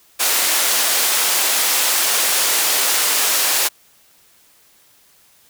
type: band-pass noise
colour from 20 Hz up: white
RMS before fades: -17 dBFS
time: 0.19-3.69 s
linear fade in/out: 20 ms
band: 460 to 14000 Hz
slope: 12 dB/octave
effects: white hiss -53 dBFS RMS until 5.49 s